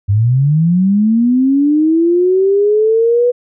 sine linear sweep, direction up, 96 to 493.9 Hz, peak -8 dBFS, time 0.08-3.32 s, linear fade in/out 20 ms, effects none

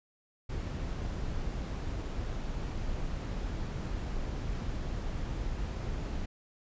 brown noise, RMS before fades -35 dBFS, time 0.49-6.26 s, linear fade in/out 10 ms, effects resampled to 16000 Hz

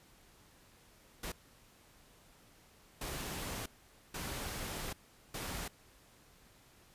pink noise bursts at uneven times, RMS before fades -41 dBFS, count 4, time 1.23-1.32 / 3.01-3.66 / 4.14-4.93 / 5.34-5.68 s, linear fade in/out 5 ms, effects pink hiss -63 dBFS RMS until 6.94 s + resampled to 32000 Hz

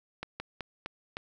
slowing click train, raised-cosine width 0.3 ms, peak -20 dBFS, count 5, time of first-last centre 0.23-1.169 s, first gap 170 ms, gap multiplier 1.22, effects none

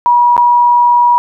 sine tone with dropouts, 964 Hz, B5, 42 cents flat, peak -5 dBFS, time 0.06-1.18 s, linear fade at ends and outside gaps 0 ms, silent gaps 0.366-0.378 s, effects none

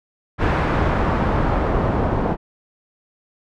pink noise with low-pass filter sweep, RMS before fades -19 dBFS, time 0.38-2.37 s, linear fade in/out 50 ms, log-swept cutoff 1600 to 820 Hz, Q 0.95, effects none

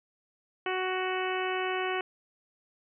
harmonic tone, 371.8 Hz, F#4, 8 cents sharp, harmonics 1 / 2 / 3 / 4 / 5 / 6 / 7 / 8, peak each -32 / -35 / -37 / -38 / -39 / -40 / -40 / -41 dBFS, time 0.66-2.01 s, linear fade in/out 2 ms, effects none

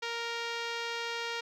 5% pulse tone with low-pass filter, 466.2 Hz, A#4, in tune, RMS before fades -36 dBFS, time 0.02-1.41 s, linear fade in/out 10 ms, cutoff 4700 Hz, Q 0.53, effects none

